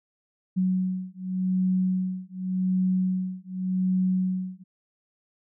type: beating tone pair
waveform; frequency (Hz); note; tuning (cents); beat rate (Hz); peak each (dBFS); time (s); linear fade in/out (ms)
sine; 185 / 185.87; F#3 / F#3; 0 / +8; 0.87; -26; 0.56-4.64; 20
effects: none